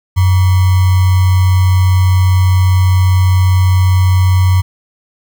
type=tone with sample-and-hold; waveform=sine; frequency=92.5 Hz; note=F#2; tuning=in tune; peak=-6 dBFS; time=0.16-4.62 s; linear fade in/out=20 ms; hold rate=1050 Hz; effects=none